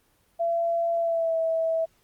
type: tone with pitch glide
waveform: sine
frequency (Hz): 676 to 652.2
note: E5 to E5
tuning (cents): +43 to -19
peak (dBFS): -22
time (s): 0.39-1.86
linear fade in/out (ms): 20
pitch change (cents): -62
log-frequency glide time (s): 0.97-1.37
effects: pink hiss -65 dBFS RMS until 2.03 s + Opus 24 kbps